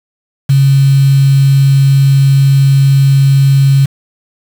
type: tone with quantisation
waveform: sine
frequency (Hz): 137.1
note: C#3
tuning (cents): -19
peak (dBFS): -4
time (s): 0.49-3.86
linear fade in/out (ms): 10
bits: 4
effects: none